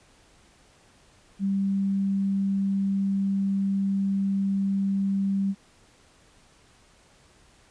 sine tone, 196 Hz, G3, in tune, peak -22 dBFS, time 1.39-5.55 s, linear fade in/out 50 ms, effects pink hiss -58 dBFS RMS until 7.7 s + resampled to 22050 Hz

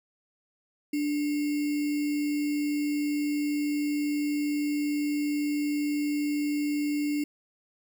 sine tone with sample-and-hold, 293.7 Hz, D4, in tune, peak -25 dBFS, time 0.93-7.24 s, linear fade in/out 5 ms, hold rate 2450 Hz, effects none

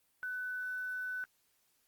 sine tone with quantisation, 1500 Hz, F#6, 23 cents sharp, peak -36 dBFS, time 0.23-1.24 s, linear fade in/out 0 ms, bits 10, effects white hiss -74 dBFS RMS until 1.87 s + Opus 32 kbps

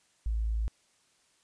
sine tone, 55 Hz, A1, in tune, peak -27 dBFS, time 0.26-0.68 s, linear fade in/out 0 ms, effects white hiss -68 dBFS RMS until 1.43 s + resampled to 22050 Hz

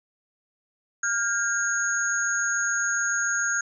sine tone cluster, 1413 / 1609 / 6640 Hz, F6 / G6 / G#8, +20 / +45 / -1 cents, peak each -27 dBFS, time 1.03-3.61 s, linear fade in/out 5 ms, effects none

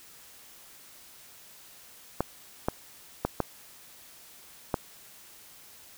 clicks, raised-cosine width 1 ms, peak -11 dBFS, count 5, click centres 2.206 / 2.685 / 3.25 / 3.403 / 4.742 s, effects white hiss -52 dBFS RMS until 5.97 s

